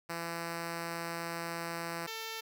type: tone pair in turn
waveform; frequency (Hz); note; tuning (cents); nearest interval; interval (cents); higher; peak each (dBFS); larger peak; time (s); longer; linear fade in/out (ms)
5% pulse; 168.3 / 447; E3 / A4; +36 / +27; octave + perfect fourth; 1691; second; -25 / -27; first; 0.09-2.07 / 2.07-2.41; first; 10
effects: none